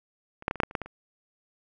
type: clicks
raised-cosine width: 0.5 ms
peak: -28 / -10 / -13 / -23 / -7 / -9 / -28 / -12 / -19 / -28 dBFS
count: 10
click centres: 0.424 / 0.481 / 0.511 / 0.557 / 0.602 / 0.634 / 0.711 / 0.752 / 0.817 / 0.86 s
effects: none